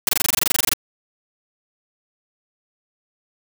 white noise bursts, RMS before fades -17 dBFS, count 16, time 0.07-0.735 s, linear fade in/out 2 ms, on 20 ms, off 23 ms, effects none

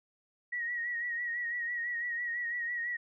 sine tone with vibrato, 1905 Hz, A#6, 37 cents sharp, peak -32 dBFS, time 0.52-2.97 s, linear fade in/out 10 ms, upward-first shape sine, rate 6 Hz, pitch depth 46 cents each way, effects none

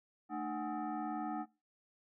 sine tone with frequency modulation, 220.4 Hz, A3, 3 cents sharp, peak -36 dBFS, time 0.29-1.46 s, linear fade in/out 50 ms, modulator 523 Hz, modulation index 1.7, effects noise-tail reverb RT60 0.3 s tail -24 dB re dry

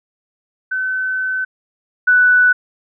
sine tone pair in turn, 1520 / 1487 Hz, F#6 / F#6, +46 / +8 cents, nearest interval unison, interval 38 cents, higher first, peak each -17 / -8 dBFS, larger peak second, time 0.71-1.45 / 2.07-2.53 s, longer first, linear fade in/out 10 ms, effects none

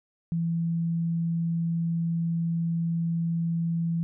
sine tone, 167.1 Hz, E3, 24 cents sharp, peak -24 dBFS, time 0.32-4.03 s, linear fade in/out 0 ms, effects none

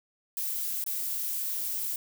violet noise with dropouts, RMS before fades -32 dBFS, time 0.37-1.96 s, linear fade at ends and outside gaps 2 ms, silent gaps 0.841-0.863 s, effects none

